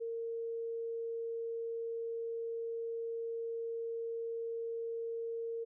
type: tone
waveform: sine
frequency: 459.8 Hz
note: A#4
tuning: 24 cents flat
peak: -36 dBFS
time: 0-5.65 s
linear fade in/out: 20 ms
effects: none